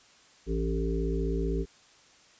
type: harmonic tone with a mistuned harmonic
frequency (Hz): 55.6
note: A1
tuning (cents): +19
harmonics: 1 / 3 / 5 / 7 / 8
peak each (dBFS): -29 / -34 / -36 / -33 / -37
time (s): 0.46-1.66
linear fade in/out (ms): 50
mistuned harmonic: 3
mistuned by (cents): +22
effects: white hiss -58 dBFS RMS until 2.39 s + resampled to 16000 Hz